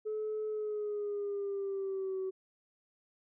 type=tone with pitch glide; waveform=sine; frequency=430 to 378.7 Hz; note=A4 to F#4; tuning=-40 to +40 cents; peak=-32 dBFS; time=0.05-2.31 s; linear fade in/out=20 ms; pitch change=-220 cents; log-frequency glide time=0.48-2.19 s; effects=tanh soft clip ceiling -30 dBFS